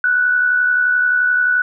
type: tone with amplitude modulation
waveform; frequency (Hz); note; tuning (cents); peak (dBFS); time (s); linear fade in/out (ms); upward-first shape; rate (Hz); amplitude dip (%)
sine; 1480; F#6; 0; -10; 0.04-1.62; 2; sine; 71.5; 45
effects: none